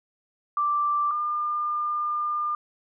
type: tone pair in turn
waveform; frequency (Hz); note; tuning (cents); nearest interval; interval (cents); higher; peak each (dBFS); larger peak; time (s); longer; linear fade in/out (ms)
sine; 1174.7 / 1202.9; D6 / D6; 0 / +41; unison; 41; second; -21 / -24; first; 0.57-1.11 / 1.11-2.55; second; 2
effects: none